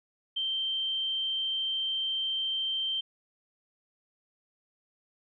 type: tone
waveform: sine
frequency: 3133 Hz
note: G7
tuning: 2 cents flat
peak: -28 dBFS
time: 0.36-3.01 s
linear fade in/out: 10 ms
effects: none